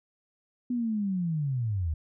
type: linear sweep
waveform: sine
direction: down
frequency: 250 to 73.42 Hz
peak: -26 dBFS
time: 0.7-1.94 s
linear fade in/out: 5 ms
effects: none